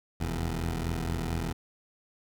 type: tone pair together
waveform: 15% pulse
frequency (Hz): 43.42 / 82.41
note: F1 / E2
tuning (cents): -9 / 0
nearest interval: major seventh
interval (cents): 1109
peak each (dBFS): -26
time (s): 0.2-1.53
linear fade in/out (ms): 10
effects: none